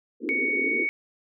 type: band-pass noise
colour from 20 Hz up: pink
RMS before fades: -31 dBFS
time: 0.2-0.88 s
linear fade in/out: 50 ms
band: 240 to 480 Hz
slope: 96 dB/octave
type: tone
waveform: sine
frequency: 2231 Hz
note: C#7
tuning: 11 cents sharp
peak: -23 dBFS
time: 0.29-0.89 s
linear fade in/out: 0 ms
effects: none